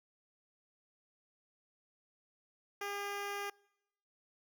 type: tone with notch filter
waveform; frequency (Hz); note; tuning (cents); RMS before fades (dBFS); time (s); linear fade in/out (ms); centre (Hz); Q
10% pulse; 404.1; G#4; -47; -40; 2.81-3.5; 5; 8300; 1.3
effects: noise-tail reverb RT60 0.9 s tail -26 dB re dry